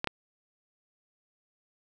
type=clicks; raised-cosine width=0.3 ms; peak=-13 dBFS; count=2; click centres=0.044 / 0.073 s; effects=none